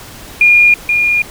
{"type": "tone with echo", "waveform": "sine", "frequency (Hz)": 2423, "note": "D#7", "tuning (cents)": -47, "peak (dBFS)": -4, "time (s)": [0.41, 0.74], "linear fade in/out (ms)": 2, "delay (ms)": 480, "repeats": 1, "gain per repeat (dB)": -5, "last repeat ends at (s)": 1.22, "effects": ["pink hiss -33 dBFS RMS until 1.3 s"]}